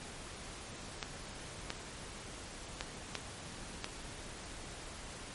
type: clicks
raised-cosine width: 0.2 ms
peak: -18 dBFS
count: 5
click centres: 1.028 / 1.704 / 2.809 / 3.153 / 3.844 s
effects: pink hiss -47 dBFS RMS until 5.34 s + MP3 48 kbps